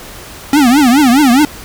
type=tone with vibrato; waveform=square; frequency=267.3 Hz; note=C4; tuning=37 cents sharp; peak=-6 dBFS; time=0.53-1.45 s; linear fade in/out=2 ms; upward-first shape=triangle; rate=4.8 Hz; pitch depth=270 cents each way; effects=pink hiss -31 dBFS RMS until 1.64 s